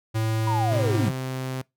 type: tone with pitch glide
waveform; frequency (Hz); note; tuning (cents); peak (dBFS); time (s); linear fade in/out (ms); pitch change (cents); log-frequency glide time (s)
square; 110.8 to 107.15; A2 to A2; +13 to -45; -23; 0.14-1.1; 20; -58; 0.77-0.88
type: linear sweep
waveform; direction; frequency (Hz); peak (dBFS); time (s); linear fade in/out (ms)
sine; down; 987.8 to 146.83; -24; 0.47-1.11; 5
type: tone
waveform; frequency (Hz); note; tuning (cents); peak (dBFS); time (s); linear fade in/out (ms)
sawtooth; 130.2; C3; -8; -24; 0.71-1.62; 10
effects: noise-tail reverb RT60 0.2 s tail -24 dB re dry